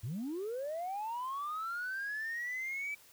sine linear sweep, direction up, 96.5 to 2321 Hz, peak -34 dBFS, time 0.03-2.95 s, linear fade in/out 10 ms, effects tanh soft clip ceiling -33 dBFS + white hiss -60 dBFS RMS until 3.12 s

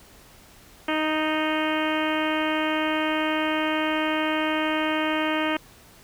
harmonic tone with a mistuned harmonic, 311.1 Hz, D#4, in tune, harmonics 1 / 2 / 3 / 4 / 5 / 6 / 7 / 8 / 9 / 10, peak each -26 / -29 / -31 / -32 / -33 / -34 / -34 / -35 / -36 / -36 dBFS, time 0.88-5.57 s, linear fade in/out 5 ms, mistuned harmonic 6, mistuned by -19 cents, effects pink hiss -51 dBFS RMS until 6.03 s

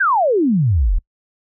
sine exponential sweep, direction down, 1661.2 to 34.65 Hz, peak -12 dBFS, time 0-0.99 s, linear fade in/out 10 ms, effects noise-tail reverb RT60 0.1 s tail -26 dB re dry

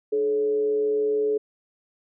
sine tone with frequency modulation, 427.2 Hz, G#4, 49 cents sharp, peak -20 dBFS, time 0.12-1.38 s, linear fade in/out 10 ms, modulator 127 Hz, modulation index 0.29, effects none

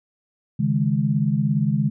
sine chord, C# suspended second, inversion none, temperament just, 138.59 / 155.92 / 207.9 Hz, C#3 / D#3 / G#3, 0 / +4 / +2 cents, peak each -22 dBFS, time 0.59-1.9 s, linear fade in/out 10 ms, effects none

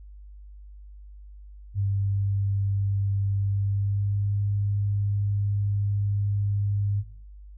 sine tone with pitch glide, 99.2 to 101.34 Hz, G2 to G#2, +21 to -42 cents, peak -22 dBFS, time 1.74-7.04 s, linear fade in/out 50 ms, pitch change +37 cents, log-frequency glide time 3.47-4.34 s, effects noise-tail reverb RT60 0.5 s tail -20 dB re dry + added 50 Hz sine -42 dBFS peak until 7.57 s

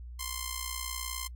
5% pulse tone with amplitude modulation, 1046.5 Hz, C6, in tune, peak -20 dBFS, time 0.19-1.28 s, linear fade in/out 10 ms, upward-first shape sine, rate 59.8 Hz, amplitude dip 75%, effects noise-tail reverb RT60 0.1 s tail -25 dB re dry + added 60 Hz sine -41 dBFS peak until 1.35 s

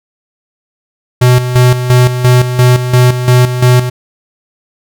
square tone with tremolo, 124.8 Hz, B2, 19 cents sharp, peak -4 dBFS, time 1.21-3.9 s, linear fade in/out 10 ms, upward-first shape square, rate 2.9 Hz, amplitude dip 65%, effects none

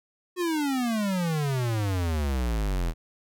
square exponential sweep, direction down, 367.4 to 39.63 Hz, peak -25 dBFS, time 0.36-2.94 s, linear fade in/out 50 ms, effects none

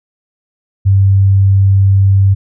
sine tone, 97.6 Hz, G2, 7 cents flat, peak -5 dBFS, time 0.85-2.35 s, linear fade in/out 20 ms, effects none

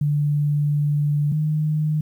sine tone pair in turn, 146.83 / 153.25 Hz, D3 / D#3, 0 / -26 cents, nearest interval minor second, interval 74 cents, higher second, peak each -17 / -18 dBFS, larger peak first, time 0.01-1.32 / 1.32-2.01 s, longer first, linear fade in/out 5 ms, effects 9-bit

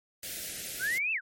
white band-stop noise, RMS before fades -38 dBFS, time 0.23-0.98 s, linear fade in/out 2 ms, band 690 to 1500 Hz, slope 48 dB/octave
sine linear two-way sweep, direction up then down, 1396.9 to 2700 to 1396.9 Hz, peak -27 dBFS, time 0.79-1.21 s, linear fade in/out 50 ms, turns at 1.12 s
effects MP3 64 kbps

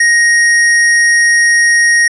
square tone, 1873 Hz, A#6, 8 cents sharp, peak -7 dBFS, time 0-2.08 s, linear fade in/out 5 ms, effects resampled to 24000 Hz

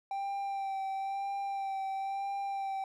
triangle tone with vibrato, 784 Hz, G5, in tune, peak -31 dBFS, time 0.11-2.84 s, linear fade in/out 2 ms, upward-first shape sine, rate 1 Hz, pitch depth 22 cents each way, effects none

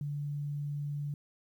sine tone, 145.1 Hz, D3, 21 cents flat, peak -33 dBFS, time 0.01-1.14 s, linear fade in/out 2 ms, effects 11-bit

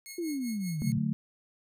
10% pulse tone with tremolo, 2172 Hz, C#7, 36 cents flat, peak -31 dBFS, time 0.06-0.92 s, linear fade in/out 0 ms, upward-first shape triangle, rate 5.2 Hz, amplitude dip 90%
sine exponential sweep, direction down, 357.6 to 115.4 Hz, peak -30 dBFS, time 0.18-0.98 s, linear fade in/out 5 ms
sine chord, D major, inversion none, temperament just, 146.83 / 183.54 / 220.2 Hz, D3 / F#3 / A3, 0 / -14 / +2 cents, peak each -31 / -33 / -30 dBFS, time 0.82-1.13 s, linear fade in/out 0 ms
effects none

